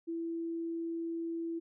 sine tone, 332.6 Hz, E4, 16 cents sharp, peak -34 dBFS, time 0.07-1.6 s, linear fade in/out 20 ms, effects none

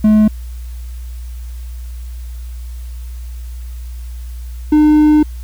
triangle tone pair in turn, 214.1 / 302.8 Hz, A3 / D#4, -47 / -47 cents, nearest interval tritone, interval 600 cents, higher second, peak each -4 dBFS, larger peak neither, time 0.04-0.28 / 4.72-5.23 s, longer second, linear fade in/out 5 ms, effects added 60 Hz sine -24 dBFS peak until 5.43 s + white hiss -46 dBFS RMS until 5.43 s

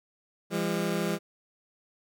20% pulse tone pair together, 170 / 203 Hz, F3 / G#3, -46 / -39 cents, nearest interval minor third, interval 307 cents, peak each -25 dBFS, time 0.5-1.19 s, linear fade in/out 50 ms, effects none

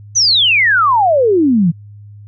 sine exponential sweep, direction down, 6272 to 156.4 Hz, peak -8 dBFS, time 0.15-1.72 s, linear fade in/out 20 ms, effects added 103 Hz sine -33 dBFS peak until 2.27 s

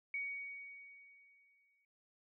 sine tone with exponential decay, 2245 Hz, C#7, 21 cents sharp, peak -36 dBFS, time 0.14-1.85 s, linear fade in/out 2 ms, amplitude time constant 370 ms, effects noise-tail reverb RT60 0.5 s tail -24 dB re dry

